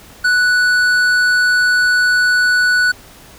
sine tone with tanh clipping, 1480 Hz, F#6, in tune, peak -12 dBFS, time 0.24-2.92 s, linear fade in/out 10 ms, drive 11 dB, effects pink hiss -41 dBFS RMS until 3.38 s

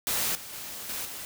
white noise with level steps, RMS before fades -28 / -42 / -39 / -34 / -39 dBFS, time 0.07-1.25 s, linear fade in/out 0 ms, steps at 0.35 / 0.53 / 0.89 / 1.05 s, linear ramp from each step 2 ms, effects none

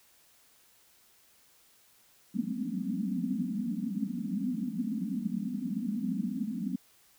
pink band-pass noise, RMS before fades -33 dBFS, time 2.34-6.76 s, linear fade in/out 10 ms, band 180 to 270 Hz, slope 96 dB/octave, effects white hiss -63 dBFS RMS until 7.18 s

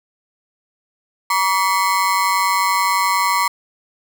35% pulse ring-modulated tone, 1051 Hz, C6, 7 cents sharp, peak -10 dBFS, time 1.3-3.48 s, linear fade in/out 5 ms, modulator 94.3 Hz, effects 8-bit

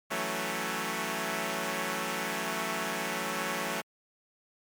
5% pulse chord, F# minor seventh, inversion third, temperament equal, 164.81 / 185 / 220 / 277.2 Hz, E3 / F#3 / A3 / C#4, 0 / 0 / 0 / 0 cents, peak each -27 / -25 / -23 / -27 dBFS, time 0.1-3.82 s, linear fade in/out 20 ms, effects MP3 96 kbps

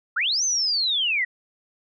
sine linear two-way sweep, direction up then down, 1230 to 6300 to 1867 Hz, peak -20 dBFS, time 0.16-1.25 s, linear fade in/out 10 ms, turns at 0.44 s, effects none

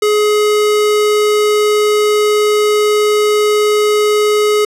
square tone, 420.8 Hz, G#4, 23 cents sharp, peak -10 dBFS, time 0.02-4.65 s, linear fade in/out 5 ms, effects low-pass 12000 Hz 12 dB/octave

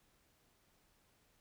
silence, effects pink hiss -73 dBFS RMS until 1.4 s

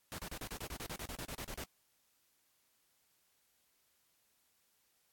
pink noise bursts, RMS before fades -44 dBFS, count 16, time 0.12-1.638 s, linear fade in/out 0 ms, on 63 ms, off 34 ms, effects white hiss -75 dBFS RMS until 5.12 s + AAC 64 kbps

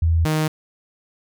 sine / sawtooth tone pair in turn, 82.41 / 155.57 Hz, E2 / D#3, 0 / 0 cents, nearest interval major seventh, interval 1100 cents, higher second, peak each -14 dBFS, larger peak neither, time 0.02-0.25 / 0.25-0.48 s, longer neither, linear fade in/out 5 ms, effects none

